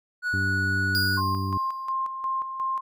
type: tone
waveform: triangle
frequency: 1467 Hz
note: F#6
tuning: 15 cents flat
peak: -22 dBFS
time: 0.22-1.21 s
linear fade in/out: 50 ms
type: harmonic tone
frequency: 96.6 Hz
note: G2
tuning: 25 cents flat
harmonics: 1 / 2 / 3 / 4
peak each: -27 / -34 / -35 / -41 dBFS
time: 0.33-1.58 s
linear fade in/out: 10 ms
type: tone with exponential decay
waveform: 45% pulse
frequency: 4848 Hz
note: D#8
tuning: 46 cents flat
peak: -22 dBFS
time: 0.95-1.92 s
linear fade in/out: 0 ms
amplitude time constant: 210 ms
type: tone with tremolo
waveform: sine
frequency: 1058 Hz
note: C6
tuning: 19 cents sharp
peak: -24 dBFS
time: 1.17-2.81 s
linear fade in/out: 10 ms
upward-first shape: square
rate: 2.8 Hz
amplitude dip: 55%
effects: none